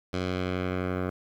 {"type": "tone with low-pass filter sweep", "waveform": "10% pulse", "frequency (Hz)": 91.6, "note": "F#2", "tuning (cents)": -17, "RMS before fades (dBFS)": -30, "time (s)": [0.13, 1.1], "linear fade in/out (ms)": 5, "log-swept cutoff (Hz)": [4800, 1400], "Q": 1.1, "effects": ["9-bit"]}